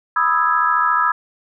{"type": "chord", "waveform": "sine", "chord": "E major seventh", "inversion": "second", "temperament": "equal", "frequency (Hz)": [987.8, 1244.5, 1318.5, 1661.2], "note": ["B5", "D#6", "E6", "G#6"], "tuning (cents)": [0, 0, 0, 0], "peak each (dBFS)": [-20, -19, -18, -21], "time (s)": [0.16, 1.12], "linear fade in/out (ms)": 5, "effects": []}